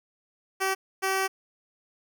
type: tone pair in turn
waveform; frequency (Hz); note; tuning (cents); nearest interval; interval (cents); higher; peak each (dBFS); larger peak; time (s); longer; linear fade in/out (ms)
10% pulse; 383.7 / 383.7; G4 / G4; -37 / -37; unison; 0; neither; -16; neither; 0.6-0.75 / 1.02-1.28; second; 20
effects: none